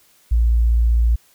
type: tone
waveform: sine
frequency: 57.7 Hz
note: A#1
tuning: 17 cents flat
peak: -12 dBFS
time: 0.31-1.16 s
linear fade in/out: 10 ms
effects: white hiss -55 dBFS RMS until 1.34 s